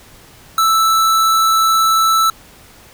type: tone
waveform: square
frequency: 1318.5 Hz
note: E6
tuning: in tune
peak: -11 dBFS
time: 0.58-2.3 s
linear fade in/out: 2 ms
effects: pink hiss -43 dBFS RMS until 2.93 s